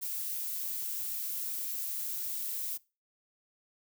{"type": "noise", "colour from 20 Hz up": "violet", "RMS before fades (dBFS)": -36, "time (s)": [0.01, 2.78], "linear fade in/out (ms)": 20, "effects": ["noise-tail reverb RT60 0.3 s tail -22 dB re dry"]}